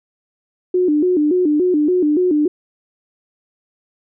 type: tone with vibrato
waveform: sine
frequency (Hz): 329.6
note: E4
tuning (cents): 0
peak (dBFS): -12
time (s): 0.74-2.48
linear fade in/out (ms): 5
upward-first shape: square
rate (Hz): 3.5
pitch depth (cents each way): 170
effects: none